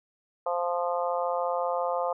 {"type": "harmonic tone", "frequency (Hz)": 174.61, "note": "F3", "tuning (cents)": 0, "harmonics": [3, 4, 5, 6, 7], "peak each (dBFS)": [-29, -31, -33, -35, -36], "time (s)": [0.46, 2.13], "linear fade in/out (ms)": 5, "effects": []}